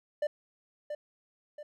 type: tone with echo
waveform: triangle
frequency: 594 Hz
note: D5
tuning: 20 cents sharp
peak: -25 dBFS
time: 0.22-0.27 s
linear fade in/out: 5 ms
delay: 680 ms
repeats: 2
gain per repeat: -7 dB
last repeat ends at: 1.63 s
effects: none